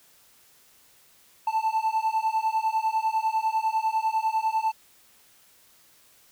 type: beating tone pair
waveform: triangle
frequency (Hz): 878 / 888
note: A5 / A5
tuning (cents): -4 / +16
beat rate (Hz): 10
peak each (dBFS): -24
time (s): 1.47-4.72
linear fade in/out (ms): 5
effects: white hiss -58 dBFS RMS until 6.31 s